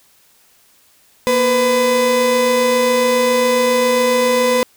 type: tone pair together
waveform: 35% pulse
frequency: 237.7 / 502.7 Hz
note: A#3 / B4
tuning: +34 / +31 cents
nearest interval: octave + minor second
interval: 1297 cents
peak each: -19 / -11 dBFS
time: 1.27-4.63 s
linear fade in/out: 0 ms
effects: white hiss -53 dBFS RMS until 4.76 s